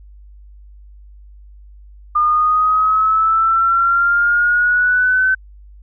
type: exponential sweep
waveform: sine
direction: up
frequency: 1209 to 1531 Hz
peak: -11 dBFS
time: 2.15-5.35 s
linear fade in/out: 10 ms
effects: added 50 Hz sine -38 dBFS peak until 5.82 s